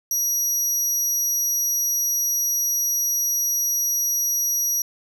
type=tone; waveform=30% pulse; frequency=5780 Hz; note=F#8; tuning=41 cents flat; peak=-16 dBFS; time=0.11-4.82 s; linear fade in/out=2 ms; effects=none